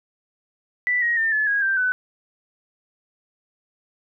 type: tone with pitch steps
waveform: sine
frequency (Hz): 1975.5 / 1887.4 / 1803.2 / 1722.8 / 1645.9 / 1572.5 / 1502.3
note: B6 / A#6 / A6 / A6 / G#6 / G6 / F#6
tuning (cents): 0 / +21 / +42 / -37 / -16 / +5 / +26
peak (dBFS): -18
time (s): 0.87-1.92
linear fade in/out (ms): 0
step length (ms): 150
effects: none